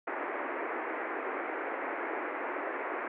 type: band-pass noise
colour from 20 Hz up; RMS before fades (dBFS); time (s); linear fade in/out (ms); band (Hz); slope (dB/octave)
pink; -36; 0.07-3.08; 5; 300 to 2200; 48
effects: none